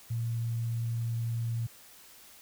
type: tone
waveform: sine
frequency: 116 Hz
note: A#2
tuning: 8 cents flat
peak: -29 dBFS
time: 0.1-1.67 s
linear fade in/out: 10 ms
effects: white hiss -54 dBFS RMS until 2.41 s